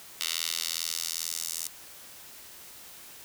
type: tone with high-pass filter sweep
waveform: 10% pulse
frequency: 82.41 Hz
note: E2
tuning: in tune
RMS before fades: -33 dBFS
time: 0.21-1.67 s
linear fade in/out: 0 ms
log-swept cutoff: 3400 to 7000 Hz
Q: 1.3
effects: white hiss -48 dBFS RMS until 3.24 s